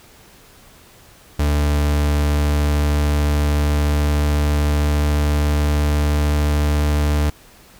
40% pulse tone with pitch glide, 73.42 to 74.02 Hz, D2 to D2, 0 to +14 cents, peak -14 dBFS, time 1.39-7.3 s, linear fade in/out 5 ms, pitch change +14 cents, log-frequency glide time 2.14-7.03 s, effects pink hiss -47 dBFS RMS until 7.79 s

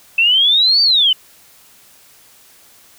sine exponential two-way sweep, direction up then down, 2637 to 4651 to 2961 Hz, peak -9 dBFS, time 0.18-1.13 s, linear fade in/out 5 ms, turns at 0.82 s, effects white hiss -47 dBFS RMS until 2.98 s

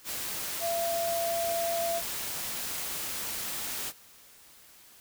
sine tone in noise, 677 Hz, E5, 46 cents sharp, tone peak -28 dBFS, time 0.6-2.02 s, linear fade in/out 50 ms, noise white, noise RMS -35 dBFS, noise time 0.04-3.93 s, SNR +4 dB, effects white hiss -55 dBFS RMS until 5 s

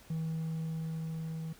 triangle tone with level ramp, 161 Hz, E3, 41 cents flat, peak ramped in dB -29 to -34 dBFS, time 0.1-1.53 s, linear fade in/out 5 ms, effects tanh soft clip ceiling -26 dBFS + pink hiss -58 dBFS RMS until 1.59 s

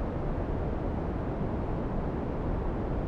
pink low-pass noise, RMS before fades -31 dBFS, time 0-3.07 s, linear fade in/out 0 ms, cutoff 700 Hz, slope 12 dB/octave, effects none

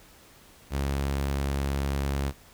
sawtooth tone, 69.3 Hz, C#2, in tune, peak -22 dBFS, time 0.7-2.33 s, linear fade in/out 50 ms, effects pink hiss -54 dBFS RMS until 2.53 s

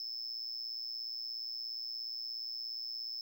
triangle tone with amplitude modulation, 5250 Hz, E8, 8 cents flat, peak -34 dBFS, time 0-3.21 s, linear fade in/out 2 ms, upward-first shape sine, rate 117 Hz, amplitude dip 75%, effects none

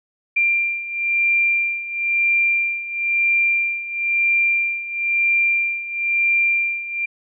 sine beating tone pair, 2377 / 2378 Hz, D7 / D7, +20 / +21 cents, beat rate 1 Hz, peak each -22 / -18 dBFS, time 0.36-7.06 s, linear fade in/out 10 ms, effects none

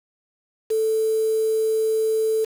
sine tone with quantisation, 440 Hz, A4, in tune, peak -18 dBFS, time 0.7-2.45 s, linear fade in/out 10 ms, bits 6, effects none

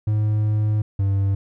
triangle tone pair in turn, 106.6 / 98.32 Hz, G#2 / G2, +46 / +6 cents, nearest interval minor second, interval 140 cents, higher first, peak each -15 / -15 dBFS, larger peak neither, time 0.07-0.82 / 0.99-1.35 s, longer first, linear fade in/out 5 ms, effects none

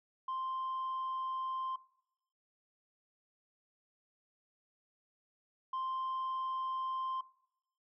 sine tone pair in turn, 1046.5 / 1046.5 Hz, C6 / C6, 0 / 0 cents, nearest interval unison, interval 0 cents, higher neither, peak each -33 / -32 dBFS, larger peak second, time 0.28-1.76 / 5.73-7.21 s, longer neither, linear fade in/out 5 ms, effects noise-tail reverb RT60 0.7 s tail -20 dB re dry + tanh soft clip ceiling -33 dBFS

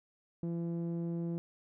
sawtooth tone with low-pass filter, 169.2 Hz, E3, 45 cents sharp, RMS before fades -36 dBFS, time 0.43-1.38 s, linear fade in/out 0 ms, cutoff 350 Hz, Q 1.1, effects none

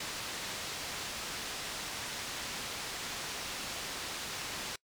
white low-pass noise, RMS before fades -40 dBFS, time 0-4.76 s, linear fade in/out 5 ms, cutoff 5600 Hz, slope 12 dB/octave, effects noise-tail reverb RT60 0.1 s tail -24 dB re dry

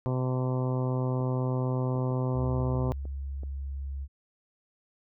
harmonic tone, 128 Hz, C3, 38 cents flat, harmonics 1 / 2 / 3 / 4 / 5 / 6 / 7 / 8 / 9, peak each -27 / -34 / -36 / -37 / -41 / -46 / -43 / -43 / -49 dBFS, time 0.06-2.92 s, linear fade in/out 0 ms
clicks, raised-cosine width 2 ms, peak -31 dBFS, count 10, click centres 1.206 / 1.956 / 1.986 / 2.113 / 2.436 / 2.601 / 2.75 / 2.886 / 3.054 / 3.434 s
sine tone with pitch glide, 71 to 68.62 Hz, C#2 to C#2, +42 to -17 cents, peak -32 dBFS, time 2.33-4.08 s, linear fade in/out 50 ms, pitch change -59 cents, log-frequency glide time 2.53-2.9 s
effects none

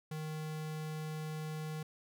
square tone, 155.4 Hz, D#3, 2 cents flat, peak -39 dBFS, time 0.11-1.83 s, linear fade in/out 5 ms, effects none

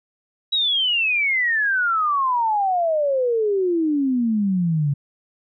sine exponential sweep, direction down, 3900 to 138.3 Hz, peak -17 dBFS, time 0.52-4.94 s, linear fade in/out 10 ms, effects none

